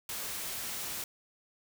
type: noise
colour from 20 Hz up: white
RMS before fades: -38 dBFS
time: 0.09-1.04 s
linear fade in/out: 2 ms
effects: none